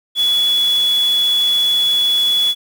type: tone in noise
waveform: sine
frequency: 3400 Hz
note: G#7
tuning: 40 cents sharp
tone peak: -12 dBFS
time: 0.15-2.55 s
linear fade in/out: 50 ms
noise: white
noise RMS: -30 dBFS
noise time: 0.15-2.55 s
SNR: +15 dB
effects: none